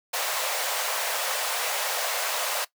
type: high-pass noise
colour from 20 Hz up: pink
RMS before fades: -28 dBFS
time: 0.13-2.65 s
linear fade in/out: 10 ms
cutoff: 510 Hz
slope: 48 dB/octave
effects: noise-tail reverb RT60 0.1 s tail -18 dB re dry

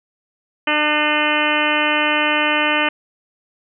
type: harmonic tone with a mistuned harmonic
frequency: 300 Hz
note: D4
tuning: 37 cents sharp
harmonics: 1 / 2 / 3 / 4 / 5 / 6 / 7 / 8 / 9 / 10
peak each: -24 / -24 / -24 / -24 / -24 / -24 / -24 / -24 / -24 / -24 dBFS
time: 0.67-2.89 s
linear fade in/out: 5 ms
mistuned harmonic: 8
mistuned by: +43 cents
effects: none

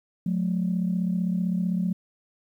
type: tone pair together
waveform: sine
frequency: 179.79 / 215.4 Hz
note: F#3 / A3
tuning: -49 / -37 cents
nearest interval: minor third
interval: 312 cents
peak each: -23 / -28 dBFS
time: 0.26-1.93 s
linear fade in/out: 5 ms
effects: tanh soft clip ceiling -16 dBFS + 10-bit

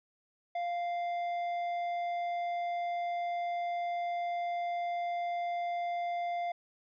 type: tone with tanh clipping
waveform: sine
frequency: 697 Hz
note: F5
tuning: 4 cents flat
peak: -33 dBFS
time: 0.55-6.52 s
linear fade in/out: 5 ms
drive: 8 dB
effects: none

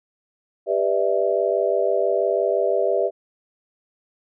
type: chord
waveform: sine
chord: E minor seventh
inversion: first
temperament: just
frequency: 395.6 / 494.4 / 593.3 / 659.3 Hz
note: G4 / B4 / D5 / E5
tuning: +16 / +2 / +18 / 0 cents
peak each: -23 / -24 / -23 / -23 dBFS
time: 0.66-3.11 s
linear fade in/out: 50 ms
effects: none

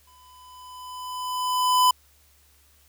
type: tone with exponential growth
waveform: square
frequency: 1004 Hz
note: B5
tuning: 28 cents sharp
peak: -15 dBFS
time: 0.07-1.91 s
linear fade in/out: 5 ms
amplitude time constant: 400 ms
effects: added 71 Hz sine -60 dBFS peak until 2.88 s + white hiss -60 dBFS RMS until 2.88 s

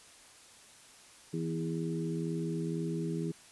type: harmonic tone with a mistuned harmonic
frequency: 82 Hz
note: E2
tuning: 9 cents flat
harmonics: 2 / 3 / 4 / 5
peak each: -34 / -41 / -38 / -40 dBFS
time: 1.33-3.32 s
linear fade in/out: 10 ms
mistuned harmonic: 3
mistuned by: +15 cents
effects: white hiss -56 dBFS RMS until 3.51 s + resampled to 24000 Hz

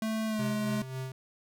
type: tone with pitch glide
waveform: square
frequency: 220 to 211.9 Hz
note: A3 to G#3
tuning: 0 to +35 cents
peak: -30 dBFS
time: 0.02-0.82 s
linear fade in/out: 2 ms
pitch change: -65 cents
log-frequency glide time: 0.27-0.44 s
type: tone with tremolo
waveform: square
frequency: 130.81 Hz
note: C3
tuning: in tune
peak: -34 dBFS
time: 0.39-1.12 s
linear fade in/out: 2 ms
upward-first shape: sine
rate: 3.7 Hz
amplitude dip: 55%
effects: none

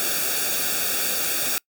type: noise with comb filter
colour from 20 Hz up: white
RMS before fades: -24 dBFS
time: 0-1.58 s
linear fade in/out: 0 ms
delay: 0.98 ms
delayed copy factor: -0.8
effects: noise-tail reverb RT60 0.1 s tail -25 dB re dry

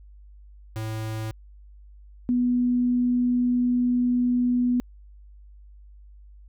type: tone pair in turn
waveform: square / sine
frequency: 110 / 245.9 Hz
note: A2 / B3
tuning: 0 / -7 cents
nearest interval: octave + major second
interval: 1393 cents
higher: second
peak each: -29 / -19 dBFS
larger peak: second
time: 0.76-1.31 / 2.29-4.8 s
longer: second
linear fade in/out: 0 ms
effects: added 50 Hz sine -45 dBFS peak until 6.48 s

